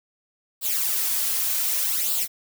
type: noise with flanger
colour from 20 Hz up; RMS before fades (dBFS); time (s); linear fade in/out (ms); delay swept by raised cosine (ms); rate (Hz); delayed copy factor
blue; -24; 0.61-2.28; 50; 0.24 to 3.84; 0.66; +0.65
effects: none